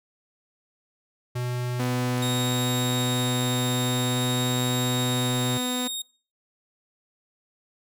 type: tone with pitch glide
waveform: square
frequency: 123.47 to 124.76 Hz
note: B2 to B2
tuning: 0 to +18 cents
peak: -27 dBFS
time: 1.35-5.58 s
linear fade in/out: 10 ms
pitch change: +18 cents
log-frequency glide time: 2.46-4.28 s
type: tone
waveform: sawtooth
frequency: 249.9 Hz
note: B3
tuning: 21 cents sharp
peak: -23 dBFS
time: 1.79-5.88 s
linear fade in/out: 10 ms
type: tone with vibrato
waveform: sawtooth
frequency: 3732 Hz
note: A#7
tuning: 1 cent sharp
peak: -26 dBFS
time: 2.22-6.02 s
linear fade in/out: 5 ms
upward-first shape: sine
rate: 0.5 Hz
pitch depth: 8 cents each way
effects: noise-tail reverb RT60 0.4 s tail -23 dB re dry